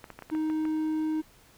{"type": "clicks", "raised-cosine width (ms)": 0.5, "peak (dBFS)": -26, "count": 8, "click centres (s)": [0.042, 0.103, 0.19, 0.223, 0.3, 0.35, 0.5, 0.653]}
{"type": "tone", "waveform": "triangle", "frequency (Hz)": 312.3, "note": "D#4", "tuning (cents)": 7, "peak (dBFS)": -24, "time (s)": [0.31, 1.22], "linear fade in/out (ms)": 20}
{"effects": ["pink hiss -58 dBFS RMS until 1.57 s"]}